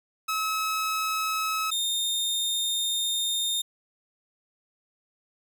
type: tone pair in turn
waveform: sawtooth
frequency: 1288 / 3654 Hz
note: E6 / A#7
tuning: -41 / -35 cents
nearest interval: octave + tritone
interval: 1806 cents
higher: second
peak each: -22 dBFS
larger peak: neither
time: 0.28-1.71 / 1.71-3.62 s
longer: second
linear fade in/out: 10 ms
effects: none